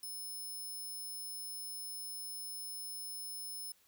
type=tone; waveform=5% pulse; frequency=5220 Hz; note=E8; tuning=18 cents flat; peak=-36 dBFS; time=0.03-3.72 s; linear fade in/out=2 ms; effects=white hiss -69 dBFS RMS until 3.87 s